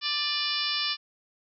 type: harmonic tone with a mistuned harmonic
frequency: 587.3 Hz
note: D5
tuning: in tune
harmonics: 2 / 3 / 4 / 5 / 6 / 7 / 8 / 9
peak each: -37 / -38 / -36 / -33 / -33 / -35 / -33 / -33 dBFS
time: 0.01-0.97 s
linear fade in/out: 50 ms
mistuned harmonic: 4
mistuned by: +39 cents
effects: none